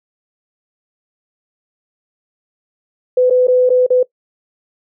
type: tone with dropouts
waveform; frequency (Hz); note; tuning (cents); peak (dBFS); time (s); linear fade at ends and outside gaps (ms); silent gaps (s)
sine; 503; B4; +32; -8; 3.17-4.03; 5; 3.299-3.306 / 3.471-3.481 / 3.693-3.701 / 3.865-3.903
effects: noise-tail reverb RT60 0.1 s tail -21 dB re dry